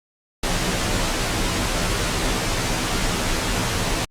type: noise with comb filter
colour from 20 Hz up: pink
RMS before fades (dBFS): -22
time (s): 0.43-4.05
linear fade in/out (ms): 5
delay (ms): 14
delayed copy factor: -0.9
effects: low-pass 9000 Hz 12 dB/octave + Opus 48 kbps